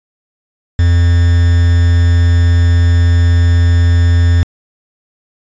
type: tone with quantisation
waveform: triangle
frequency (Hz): 86.1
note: F2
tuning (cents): -24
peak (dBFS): -4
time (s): 0.79-4.43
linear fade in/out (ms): 0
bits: 4
effects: resampled to 16000 Hz